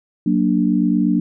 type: chord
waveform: sine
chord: Gb augmented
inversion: none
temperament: equal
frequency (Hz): 185 / 233.1 / 293.7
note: Gb3 / Bb3 / D4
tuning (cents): 0 / 0 / 0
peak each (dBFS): -18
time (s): 0.26-1.2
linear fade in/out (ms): 5
effects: none